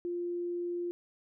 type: tone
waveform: sine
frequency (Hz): 349.2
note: F4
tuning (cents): 0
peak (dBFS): -32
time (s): 0.05-0.91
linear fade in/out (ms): 0
effects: none